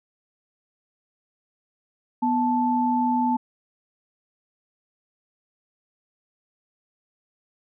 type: tone pair together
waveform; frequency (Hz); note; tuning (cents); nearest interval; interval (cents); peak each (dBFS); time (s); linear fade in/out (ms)
sine; 246.1 / 877; B3 / A5; -6 / -6; octave + minor seventh; 2200; -22 / -22; 2.22-3.37; 10
effects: none